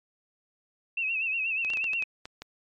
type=tone with vibrato; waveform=sine; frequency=2637 Hz; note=E7; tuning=in tune; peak=-26 dBFS; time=0.97-2.04 s; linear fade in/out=5 ms; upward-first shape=sine; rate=8.3 Hz; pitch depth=79 cents each way
type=clicks; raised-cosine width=0.2 ms; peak=-22 dBFS; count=9; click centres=1.648 / 1.702 / 1.736 / 1.772 / 1.842 / 1.934 / 2.024 / 2.255 / 2.42 s
effects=MP3 96 kbps